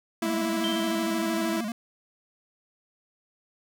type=tone; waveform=sawtooth; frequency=329.6 Hz; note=E4; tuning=in tune; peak=-23 dBFS; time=0.22-1.61 s; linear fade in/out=5 ms
type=tone with vibrato; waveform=square; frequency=220 Hz; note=A3; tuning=in tune; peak=-30 dBFS; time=0.22-1.72 s; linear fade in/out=2 ms; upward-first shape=square; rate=13 Hz; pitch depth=100 cents each way
type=tone with exponential decay; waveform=sine; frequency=3136 Hz; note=G7; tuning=in tune; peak=-28 dBFS; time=0.64-1.43 s; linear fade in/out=0 ms; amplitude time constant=170 ms
effects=none